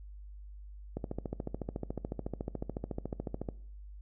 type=click train; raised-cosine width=2 ms; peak=-22 dBFS; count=36; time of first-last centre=0.97-3.488 s; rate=13.9 Hz; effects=noise-tail reverb RT60 0.6 s tail -21 dB re dry + added 50 Hz sine -45 dBFS peak until 4.01 s